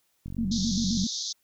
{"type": "click train", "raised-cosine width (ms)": 5, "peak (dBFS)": -25, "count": 37, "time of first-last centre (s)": [0.26, 1.038], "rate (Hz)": 46.3}
{"type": "tone with vibrato", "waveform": "sine", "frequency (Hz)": 207.7, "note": "G#3", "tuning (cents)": 0, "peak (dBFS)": -25, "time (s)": [0.38, 1.07], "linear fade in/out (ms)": 5, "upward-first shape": "square", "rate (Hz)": 7.6, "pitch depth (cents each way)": 170}
{"type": "band-pass noise", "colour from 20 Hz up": "white", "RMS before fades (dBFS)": -33, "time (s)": [0.51, 1.33], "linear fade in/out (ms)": 10, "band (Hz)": [3500, 6500], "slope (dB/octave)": 96}
{"effects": ["white hiss -71 dBFS RMS until 1.43 s"]}